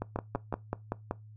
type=two click trains; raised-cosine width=1 ms; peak=-19 / -17 dBFS; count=4 / 6; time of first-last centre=0.02-0.526 / 0.16-1.111 s; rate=5.93 / 5.26 Hz; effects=noise-tail reverb RT60 0.2 s tail -20 dB re dry + added 107 Hz sine -48 dBFS peak until 1.36 s